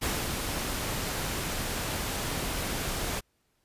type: noise with ADSR envelope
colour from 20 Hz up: pink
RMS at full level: -29 dBFS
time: 0.01-3.21 s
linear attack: 24 ms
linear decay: 240 ms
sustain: -3 dB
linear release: 24 ms
effects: pink hiss -73 dBFS RMS until 3.64 s + resampled to 32000 Hz